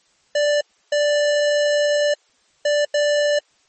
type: tone bursts at uneven times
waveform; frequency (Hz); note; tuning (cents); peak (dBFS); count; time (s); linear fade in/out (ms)
square; 587.3; D5; 0; -16; 4; 0.35-0.61 / 0.92-2.14 / 2.65-2.85 / 2.94-3.39; 5
effects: white hiss -60 dBFS RMS until 3.68 s + MP3 32 kbps